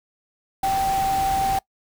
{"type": "tone in noise", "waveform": "sine", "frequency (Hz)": 777, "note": "G5", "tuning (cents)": -16, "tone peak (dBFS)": -19, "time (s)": [0.63, 1.59], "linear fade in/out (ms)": 5, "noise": "pink", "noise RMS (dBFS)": -31, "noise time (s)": [0.63, 1.59], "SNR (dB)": 9, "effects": ["noise-tail reverb RT60 0.1 s tail -22 dB re dry"]}